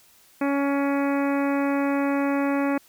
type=harmonic tone; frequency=280 Hz; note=C#4; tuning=18 cents sharp; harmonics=1 / 2 / 3 / 4 / 5 / 6 / 7 / 8 / 9; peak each=-22 / -28 / -32 / -34 / -36 / -38 / -39 / -40 / -41 dBFS; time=0.41-2.78 s; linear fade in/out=5 ms; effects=white hiss -56 dBFS RMS until 2.88 s